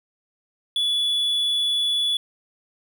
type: tone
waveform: triangle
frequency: 3426 Hz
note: A7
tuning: 47 cents flat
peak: -18 dBFS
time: 0.76-2.17 s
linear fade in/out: 2 ms
effects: none